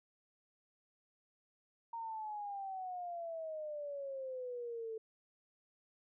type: exponential sweep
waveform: sine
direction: down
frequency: 930 to 439.4 Hz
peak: -40 dBFS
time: 1.93-4.98 s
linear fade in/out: 5 ms
effects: none